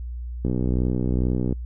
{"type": "click train", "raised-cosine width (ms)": 3, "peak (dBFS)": -11, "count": 68, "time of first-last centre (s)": [0.45, 1.525], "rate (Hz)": 62.3, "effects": ["noise-tail reverb RT60 0.1 s tail -26 dB re dry", "added 60 Hz sine -29 dBFS peak until 1.65 s"]}